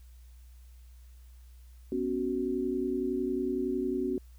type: chord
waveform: sine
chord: B suspended second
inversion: none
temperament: just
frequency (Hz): 246.9 / 277.8 / 370.4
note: B3 / C#4 / F#4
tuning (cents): 0 / +4 / +2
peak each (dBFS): -34 / -33 / -31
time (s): 1.92-4.18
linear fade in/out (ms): 2
effects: added 61 Hz sine -49 dBFS peak until 4.38 s + white hiss -67 dBFS RMS until 4.38 s